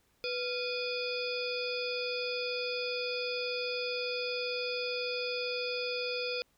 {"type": "harmonic tone with a mistuned harmonic", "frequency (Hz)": 493.9, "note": "B4", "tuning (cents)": 0, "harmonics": [1, 3, 5, 7, 9, 10], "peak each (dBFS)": [-35, -45, -38, -44, -43, -40], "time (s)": [0.24, 6.42], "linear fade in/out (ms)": 0, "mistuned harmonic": 3, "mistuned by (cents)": -110, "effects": ["pink hiss -71 dBFS RMS until 6.57 s"]}